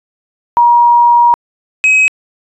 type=tone pair in turn; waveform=sine / triangle; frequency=952 / 2542 Hz; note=A#5 / D#7; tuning=+36 / +36 cents; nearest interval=octave + perfect fourth; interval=1700 cents; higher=second; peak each=-4 dBFS; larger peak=neither; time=0.57-1.34 / 1.84-2.08 s; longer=first; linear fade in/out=0 ms; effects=resampled to 24000 Hz